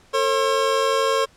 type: tone cluster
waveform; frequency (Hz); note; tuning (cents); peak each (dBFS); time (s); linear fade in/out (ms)
square; 449.8 / 541 / 1074; A4 / C#5 / C6; +38 / -42 / +45; -23; 0.13-1.26; 20
effects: pink hiss -54 dBFS RMS until 1.36 s + low-pass 8000 Hz 12 dB/octave